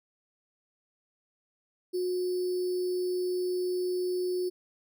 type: tone with sample-and-hold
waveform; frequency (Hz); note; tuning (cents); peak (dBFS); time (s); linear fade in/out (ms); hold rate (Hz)
sine; 362.8; F#4; -34; -27; 1.93-4.5; 20; 4900
effects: none